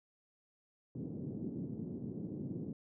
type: band-pass noise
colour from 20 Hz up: pink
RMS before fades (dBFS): -42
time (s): 0.95-2.73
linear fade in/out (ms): 2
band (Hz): 130 to 340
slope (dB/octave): 24
effects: none